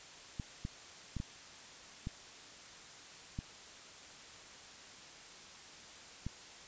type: clicks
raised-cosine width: 5 ms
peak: -26 dBFS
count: 7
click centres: 0.398 / 0.651 / 1.167 / 1.201 / 2.071 / 3.389 / 6.266 s
effects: white hiss -53 dBFS RMS until 6.67 s + resampled to 16000 Hz